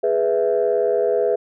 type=chord; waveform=sine; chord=E major; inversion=first; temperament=equal; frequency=415.3 / 493.9 / 659.3 Hz; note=G#4 / B4 / E5; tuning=0 / 0 / 0 cents; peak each=-19 / -19 / -21 dBFS; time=0.03-1.36 s; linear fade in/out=10 ms; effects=tanh soft clip ceiling -9 dBFS